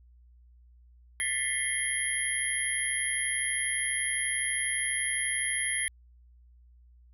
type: tone cluster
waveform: sine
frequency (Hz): 1766 / 1983 / 2115 / 3199 / 10470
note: A6 / B6 / C7 / G7 / E9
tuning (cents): +6 / +7 / +18 / +34 / -13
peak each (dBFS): -38 / -34 / -35 / -39 / -30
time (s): 1.2-5.88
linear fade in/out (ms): 0
effects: added 60 Hz sine -54 dBFS peak until 7.13 s